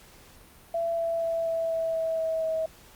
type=tone with pitch steps; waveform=sine; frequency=671 / 666.8 / 662.5 / 658.3 / 654.2 / 650 / 645.9 / 641.8 Hz; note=E5 / E5 / E5 / E5 / E5 / E5 / E5 / E5; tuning=+31 / +20 / +9 / -3 / -13 / -24 / -35 / -46 cents; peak=-25 dBFS; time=0.74-2.66 s; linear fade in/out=5 ms; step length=240 ms; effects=pink hiss -53 dBFS RMS until 2.95 s + Opus 48 kbps